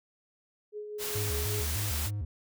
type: tone with tremolo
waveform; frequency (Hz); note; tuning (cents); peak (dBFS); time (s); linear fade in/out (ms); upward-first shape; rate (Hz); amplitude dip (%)
sine; 420; G#4; +19; -35; 0.72-1.67; 50; sine; 5; 40
type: noise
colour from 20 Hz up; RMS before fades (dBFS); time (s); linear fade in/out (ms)
white; -35; 0.98-2.11; 50
type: tone with vibrato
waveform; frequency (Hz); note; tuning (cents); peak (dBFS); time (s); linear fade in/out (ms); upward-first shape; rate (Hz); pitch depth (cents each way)
triangle; 88.4; F2; +22; -29; 1.15-2.25; 5; square; 3.3; 270
effects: none